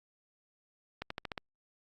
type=accelerating click train; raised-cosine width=0.3 ms; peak=-21 dBFS; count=6; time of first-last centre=1.02-1.378 s; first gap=84 ms; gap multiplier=0.92; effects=Opus 48 kbps